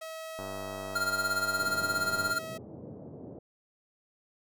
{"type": "tone", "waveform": "sawtooth", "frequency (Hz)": 643, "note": "E5", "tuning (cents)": -43, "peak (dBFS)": -35, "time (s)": [0.01, 2.58], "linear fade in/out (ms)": 10}
{"type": "click train", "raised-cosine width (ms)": 1, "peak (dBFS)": -27, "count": 188, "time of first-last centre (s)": [0.39, 2.31], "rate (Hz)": 97.4}
{"type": "tone with tremolo", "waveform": "square", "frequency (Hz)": 1396.9, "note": "F6", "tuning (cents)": 0, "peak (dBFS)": -26, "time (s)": [0.95, 2.39], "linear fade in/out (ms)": 10, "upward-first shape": "sine", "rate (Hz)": 17, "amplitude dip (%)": 70}
{"type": "band-pass noise", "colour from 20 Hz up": "pink", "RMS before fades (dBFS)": -45, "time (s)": [1.59, 3.39], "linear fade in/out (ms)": 5, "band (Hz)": [110, 580], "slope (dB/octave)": 24}
{"effects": []}